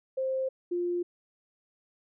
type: tone pair in turn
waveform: sine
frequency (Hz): 526 / 351.1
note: C5 / F4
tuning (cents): +9 / +9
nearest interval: perfect fifth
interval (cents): 700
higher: first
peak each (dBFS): -27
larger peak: neither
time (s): 0.17-0.49 / 0.71-1.03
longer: neither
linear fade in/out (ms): 10
effects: none